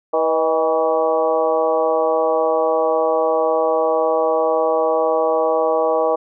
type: harmonic tone with a mistuned harmonic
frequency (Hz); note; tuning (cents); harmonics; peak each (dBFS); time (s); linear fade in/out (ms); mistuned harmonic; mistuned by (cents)
161.8; E3; -32; 2 / 3 / 4 / 5 / 6 / 7; -29 / -18 / -19 / -23 / -27 / -25; 0.13-6.16; 10; 4; -49
effects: none